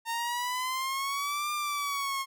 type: exponential two-way sweep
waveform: sawtooth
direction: up then down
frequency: 913 to 1200 to 1076 Hz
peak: -26 dBFS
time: 0.05-2.26 s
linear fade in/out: 50 ms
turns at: 1.52 s
effects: none